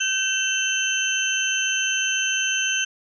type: tone cluster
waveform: sine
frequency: 1543 / 2686 / 3070 / 6220 Hz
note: G6 / E7 / G7 / G8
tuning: -28 / +32 / -37 / -14 cents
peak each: -26 dBFS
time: 0-2.85 s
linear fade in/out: 10 ms
effects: none